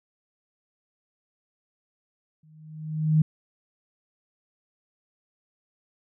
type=tone with exponential growth; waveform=sine; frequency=155.56 Hz; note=D#3; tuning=in tune; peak=-14 dBFS; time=2.43-3.22 s; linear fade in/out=5 ms; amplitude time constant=170 ms; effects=none